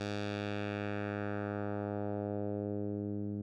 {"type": "tone with low-pass filter sweep", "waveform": "10% pulse", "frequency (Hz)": 102.7, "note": "G#2", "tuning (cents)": -19, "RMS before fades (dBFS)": -37, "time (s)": [0, 3.42], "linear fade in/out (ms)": 5, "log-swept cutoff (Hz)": [5100, 250], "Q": 1.3, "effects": []}